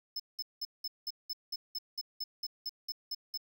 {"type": "tone bursts", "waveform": "square", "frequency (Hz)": 5230, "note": "E8", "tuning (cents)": -15, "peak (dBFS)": -35, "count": 15, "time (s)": [0.16, 3.375], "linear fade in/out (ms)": 5, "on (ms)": 37, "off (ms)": 190, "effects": []}